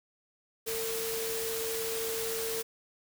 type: tone in noise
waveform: sine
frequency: 451.7 Hz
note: A4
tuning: 45 cents sharp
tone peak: -34 dBFS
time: 0.66-2.63 s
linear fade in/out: 20 ms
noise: white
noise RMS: -36 dBFS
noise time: 0.66-2.63 s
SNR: -1 dB
effects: none